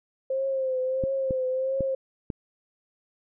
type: tone with vibrato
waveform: sine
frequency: 526 Hz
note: C5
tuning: 9 cents sharp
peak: -24 dBFS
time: 0.3-1.95 s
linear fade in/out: 5 ms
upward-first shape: triangle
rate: 1.5 Hz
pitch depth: 53 cents each way
type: clicks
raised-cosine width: 3 ms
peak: -17 dBFS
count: 4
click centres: 1.038 / 1.308 / 1.807 / 2.302 s
effects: none